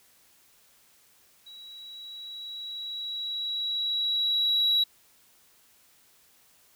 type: tone with level ramp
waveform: sine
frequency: 3891 Hz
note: B7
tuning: 27 cents flat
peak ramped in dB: -44 to -18 dBFS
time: 1.46-4.84 s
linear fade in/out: 10 ms
effects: tanh soft clip ceiling -18 dBFS + white hiss -61 dBFS RMS until 6.75 s